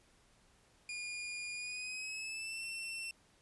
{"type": "tone with pitch glide", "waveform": "sawtooth", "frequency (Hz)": [2429, 2695], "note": ["D#7", "E7"], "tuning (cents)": [-42, 38], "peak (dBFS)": -37, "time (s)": [0.89, 3.11], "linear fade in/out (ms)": 2, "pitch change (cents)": 180, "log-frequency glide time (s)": [1.54, 2.64], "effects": ["pink hiss -68 dBFS RMS until 3.41 s", "resampled to 24000 Hz"]}